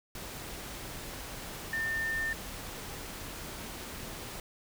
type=tone in noise; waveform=sine; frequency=1800 Hz; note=A6; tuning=39 cents sharp; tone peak=-30 dBFS; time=1.73-2.33 s; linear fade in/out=2 ms; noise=pink; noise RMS=-42 dBFS; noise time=0.15-4.4 s; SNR=+9 dB; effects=none